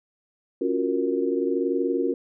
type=chord; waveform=sine; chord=Gb major seventh; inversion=second; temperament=equal; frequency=277.2 / 349.2 / 370 / 466.2 Hz; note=Db4 / F4 / Gb4 / Bb4; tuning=0 / 0 / 0 / 0 cents; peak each=-27 dBFS; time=0.61-2.14 s; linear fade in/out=5 ms; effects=none